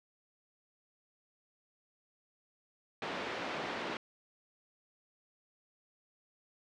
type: band-pass noise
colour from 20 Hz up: pink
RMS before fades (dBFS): -39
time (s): 3.02-3.97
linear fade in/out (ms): 2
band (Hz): 290 to 3100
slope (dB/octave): 12
effects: low-pass 6000 Hz 12 dB/octave